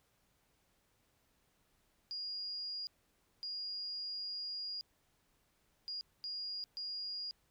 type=tone bursts at uneven times; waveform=sine; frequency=4851 Hz; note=D#8; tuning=45 cents flat; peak=-39 dBFS; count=5; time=2.11-2.87 / 3.43-4.81 / 5.88-6.01 / 6.24-6.64 / 6.77-7.31 s; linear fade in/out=0 ms; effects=pink hiss -75 dBFS RMS until 7.5 s